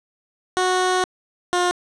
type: tone pair in turn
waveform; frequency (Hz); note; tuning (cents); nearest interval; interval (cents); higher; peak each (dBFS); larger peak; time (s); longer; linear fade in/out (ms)
15% pulse; 368 / 356.3; F#4 / F4; -9 / +35; minor second; 56; first; -11; neither; 0.57-1.04 / 1.53-1.71; first; 0
effects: resampled to 22050 Hz + 8-bit